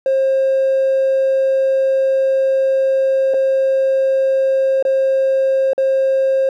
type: tone with dropouts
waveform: triangle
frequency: 534 Hz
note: C5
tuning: 35 cents sharp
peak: -9 dBFS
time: 0.06-6.49 s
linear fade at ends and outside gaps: 2 ms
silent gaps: 3.338-3.342 / 4.826-4.851 / 5.733-5.779 s
effects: tanh soft clip ceiling -8 dBFS